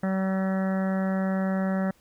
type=harmonic tone; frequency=190.6 Hz; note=G3; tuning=48 cents flat; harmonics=1 / 2 / 3 / 4 / 5 / 6 / 7 / 8 / 9 / 10; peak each=-24 / -40 / -32 / -38 / -45 / -47 / -40 / -45 / -42 / -44 dBFS; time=0.03-1.91 s; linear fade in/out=5 ms; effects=pink hiss -62 dBFS RMS until 2 s